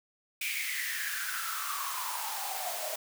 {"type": "noise with high-pass filter sweep", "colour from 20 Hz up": "white", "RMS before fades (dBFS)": -35, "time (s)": [0.41, 2.96], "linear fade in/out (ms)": 5, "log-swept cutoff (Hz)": [2400, 610], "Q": 8.6, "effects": []}